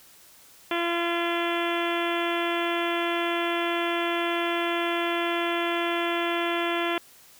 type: harmonic tone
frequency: 341.9 Hz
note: F4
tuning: 37 cents flat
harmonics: 1 / 2 / 3 / 4 / 5 / 6 / 7 / 8 / 9 / 10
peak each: -28 / -31 / -33 / -34 / -35 / -36 / -36 / -37 / -38 / -38 dBFS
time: 0.71-6.98 s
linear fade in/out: 2 ms
effects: white hiss -53 dBFS RMS until 7.39 s